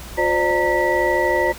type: tone cluster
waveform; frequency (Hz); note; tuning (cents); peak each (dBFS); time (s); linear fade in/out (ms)
sine; 356.7 / 520 / 593 / 917 / 1952; F4 / C5 / D5 / A#5 / B6; +37 / -11 / +17 / -29 / -21; -22; 0.17-1.53; 20
effects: added 60 Hz sine -37 dBFS peak until 1.58 s + pink hiss -37 dBFS RMS until 1.58 s